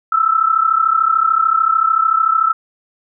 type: tone pair together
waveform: sine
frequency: 1300 / 1333.5 Hz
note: E6 / E6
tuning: -24 / +20 cents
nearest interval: unison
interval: 44 cents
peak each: -14 dBFS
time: 0.12-2.53 s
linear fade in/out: 5 ms
effects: none